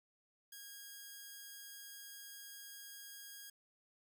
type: tone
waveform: 5% pulse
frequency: 1635 Hz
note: G#6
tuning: 28 cents flat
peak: -39 dBFS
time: 0.52-3.5 s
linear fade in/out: 5 ms
effects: none